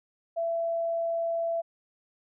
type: tone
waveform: sine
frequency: 669 Hz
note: E5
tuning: 25 cents sharp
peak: -26 dBFS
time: 0.36-1.62 s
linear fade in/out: 20 ms
effects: none